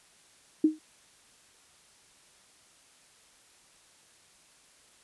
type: tone with exponential decay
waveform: sine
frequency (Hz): 311.1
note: D#4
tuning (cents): 0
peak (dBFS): -15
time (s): 0.64-0.79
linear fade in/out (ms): 5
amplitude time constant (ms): 32
effects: white hiss -60 dBFS RMS until 5.03 s + resampled to 24000 Hz